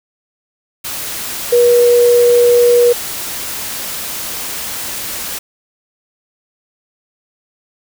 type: tone in noise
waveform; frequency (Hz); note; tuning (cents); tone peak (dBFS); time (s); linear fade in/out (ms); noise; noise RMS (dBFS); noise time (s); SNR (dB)
sine; 481.5; B4; -44; -6; 1.52-2.93; 10; white; -23; 0.84-5.39; +14
effects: none